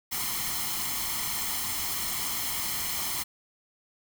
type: noise with comb filter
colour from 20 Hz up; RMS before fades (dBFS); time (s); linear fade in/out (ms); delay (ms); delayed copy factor
white; -31; 0.11-3.24; 20; 0.95; +0.65
effects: none